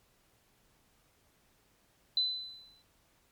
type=tone with exponential decay; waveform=sine; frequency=4016 Hz; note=B7; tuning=28 cents sharp; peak=-24 dBFS; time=2.17-2.82 s; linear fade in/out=2 ms; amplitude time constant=140 ms; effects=pink hiss -69 dBFS RMS until 3.31 s + MP3 96 kbps